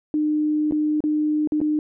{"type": "tone with dropouts", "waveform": "sine", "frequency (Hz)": 303.2, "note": "D#4", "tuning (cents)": -45, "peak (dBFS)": -18, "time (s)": [0.14, 1.79], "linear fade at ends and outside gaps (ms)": 1, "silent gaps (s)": [[0.711, 0.722], [1.005, 1.039], [1.474, 1.521], [1.604, 1.614]], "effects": []}